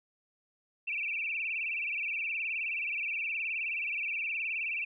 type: tone with vibrato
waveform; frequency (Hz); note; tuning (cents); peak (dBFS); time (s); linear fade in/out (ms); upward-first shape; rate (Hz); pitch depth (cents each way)
sine; 2501; D#7; +8; -31; 0.87-4.85; 10; sine; 19; 150
effects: none

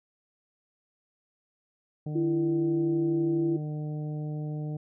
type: harmonic tone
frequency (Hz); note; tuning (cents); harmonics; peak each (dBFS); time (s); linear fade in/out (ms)
151.1; D3; +50; 1 / 2 / 3 / 4 / 5; -31 / -40 / -45 / -48 / -51; 2.06-4.77; 5
type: tone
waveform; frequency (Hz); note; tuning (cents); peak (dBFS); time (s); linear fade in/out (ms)
sine; 334.4; E4; +25; -24; 2.15-3.57; 10
effects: none

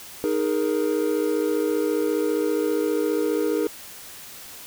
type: chord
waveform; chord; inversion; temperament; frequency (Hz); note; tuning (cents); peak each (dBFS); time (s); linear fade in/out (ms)
triangle; D# suspended fourth; none; equal with one note detuned; 311.1 / 415.3 / 470.2; D#4 / G#4 / A#4; 0 / 0 / +15; -23; 0.24-3.67; 0
effects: white hiss -41 dBFS RMS until 4.66 s

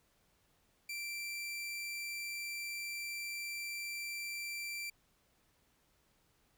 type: tone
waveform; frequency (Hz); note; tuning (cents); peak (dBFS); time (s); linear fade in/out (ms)
sawtooth; 2349; D7; 0; -36; 0.89-4.9; 5
effects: pink hiss -73 dBFS RMS until 6.57 s

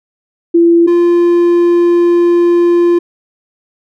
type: tone pair in turn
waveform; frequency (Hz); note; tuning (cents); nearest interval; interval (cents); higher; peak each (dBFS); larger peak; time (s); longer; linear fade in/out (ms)
sine / triangle; 339.1 / 346.4; E4 / F4; +49 / -14; unison; 37; second; -4; neither; 0.54-0.87 / 0.87-2.99; second; 10
effects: none

